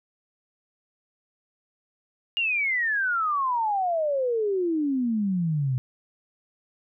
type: exponential sweep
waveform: sine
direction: down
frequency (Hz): 2857 to 123.47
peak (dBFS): -22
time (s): 2.37-5.78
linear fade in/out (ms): 0
effects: none